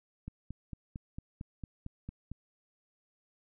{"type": "click train", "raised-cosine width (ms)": 5, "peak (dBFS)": -28, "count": 10, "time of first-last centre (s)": [0.28, 2.316], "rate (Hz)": 4.42, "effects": []}